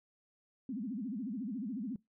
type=tone with vibrato; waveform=sine; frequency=231.8 Hz; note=A#3; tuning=10 cents flat; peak=-36 dBFS; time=0.69-1.96 s; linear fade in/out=2 ms; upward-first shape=sine; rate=14 Hz; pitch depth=290 cents each way; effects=noise-tail reverb RT60 0.2 s tail -24 dB re dry

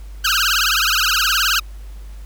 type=tone with vibrato; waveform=15% pulse; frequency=1418 Hz; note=F6; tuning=26 cents sharp; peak=-8 dBFS; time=0.24-1.6 s; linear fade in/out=10 ms; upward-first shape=triangle; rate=19 Hz; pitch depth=260 cents each way; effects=added 50 Hz sine -31 dBFS peak until 2.25 s + pink hiss -50 dBFS RMS until 2.25 s

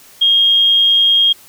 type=tone; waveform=sine; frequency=3245 Hz; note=G#7; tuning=41 cents flat; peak=-8 dBFS; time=0.21-1.33 s; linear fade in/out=10 ms; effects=white hiss -43 dBFS RMS until 1.48 s

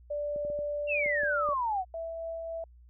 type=tone; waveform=sine; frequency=586 Hz; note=D5; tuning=4 cents flat; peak=-30 dBFS; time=0.1-1.54 s; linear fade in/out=10 ms
type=clicks; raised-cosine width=2 ms; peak=-32 dBFS; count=7; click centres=0.361 / 0.45 / 0.501 / 0.59 / 1.061 / 1.234 / 1.489 s
type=exponential sweep; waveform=sine; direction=down; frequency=2794 to 710 Hz; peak=-27 dBFS; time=0.87-1.85 s; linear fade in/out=50 ms
type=tone with tremolo; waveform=sine; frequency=659.3 Hz; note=E5; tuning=in tune; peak=-33 dBFS; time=1.94-2.64 s; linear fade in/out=2 ms; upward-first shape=triangle; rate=3.6 Hz; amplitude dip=25%
effects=added 60 Hz sine -52 dBFS peak until 2.89 s

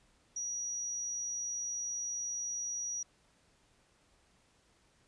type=tone; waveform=sine; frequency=5790 Hz; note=F#8; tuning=38 cents flat; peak=-35 dBFS; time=0.36-3.03 s; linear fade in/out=5 ms; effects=pink hiss -69 dBFS RMS until 5.07 s + resampled to 22050 Hz

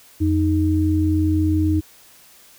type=tone pair together; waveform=sine; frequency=87.2 / 311.1 Hz; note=F2 / D#4; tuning=-2 / 0 cents; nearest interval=octave + minor seventh; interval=2202 cents; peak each=-18 dBFS; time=0.2-1.81 s; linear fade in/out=20 ms; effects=white hiss -49 dBFS RMS until 2.58 s

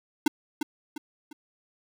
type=tone with echo; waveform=square; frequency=300 Hz; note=D4; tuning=37 cents sharp; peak=-18 dBFS; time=0.26-0.28 s; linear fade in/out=5 ms; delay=350 ms; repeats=3; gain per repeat=-8 dB; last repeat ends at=1.33 s; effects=none

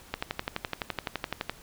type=click train; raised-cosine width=0.3 ms; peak=-13 dBFS; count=17; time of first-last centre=0.14-1.496 s; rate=11.8 Hz; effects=pink hiss -52 dBFS RMS until 1.62 s

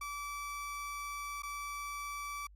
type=tone with dropouts; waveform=30% pulse; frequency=1156 Hz; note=D6; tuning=28 cents flat; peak=-36 dBFS; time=0.01-2.47 s; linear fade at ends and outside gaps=5 ms; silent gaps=1.422-1.432 s; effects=added 50 Hz sine -54 dBFS peak until 2.55 s + MP3 64 kbps

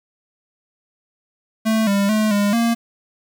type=tone with pitch steps; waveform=square; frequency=220.7 / 199.6 / 215.6 / 203.6 / 232.3 Hz; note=A3 / G3 / A3 / G#3 / A#3; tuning=+5 / +32 / -35 / -34 / -6 cents; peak=-16 dBFS; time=1.65-2.75 s; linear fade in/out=20 ms; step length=220 ms; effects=7-bit

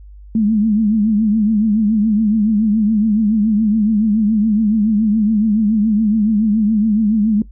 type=tone with vibrato; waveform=sine; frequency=214.4 Hz; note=A3; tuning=45 cents flat; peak=-11 dBFS; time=0.35-7.42 s; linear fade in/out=2 ms; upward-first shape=triangle; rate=7.1 Hz; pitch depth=110 cents each way; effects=noise-tail reverb RT60 0.1 s tail -17 dB re dry + added 50 Hz sine -35 dBFS peak until 7.51 s

